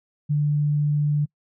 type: tone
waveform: sine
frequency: 147.6 Hz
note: D3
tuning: 9 cents sharp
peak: -18 dBFS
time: 0.29-1.26 s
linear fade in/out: 20 ms
effects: noise-tail reverb RT60 0.1 s tail -26 dB re dry